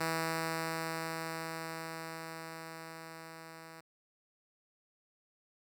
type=tone with level ramp; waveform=5% pulse; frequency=162.7 Hz; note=E3; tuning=22 cents flat; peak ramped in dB=-20 to -38 dBFS; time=0-3.81 s; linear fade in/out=10 ms; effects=none